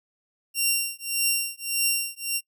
10% pulse tone with tremolo, 2760 Hz, F7, 21 cents flat, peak -11 dBFS, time 0.54-2.41 s, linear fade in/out 50 ms, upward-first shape triangle, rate 1.7 Hz, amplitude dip 100%, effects noise-tail reverb RT60 0.1 s tail -22 dB re dry

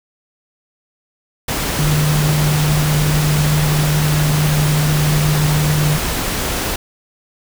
sine tone in noise, 150.4 Hz, D3, 42 cents sharp, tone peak -13 dBFS, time 1.79-5.97 s, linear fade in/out 5 ms, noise pink, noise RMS -20 dBFS, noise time 1.48-6.76 s, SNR +4 dB, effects none

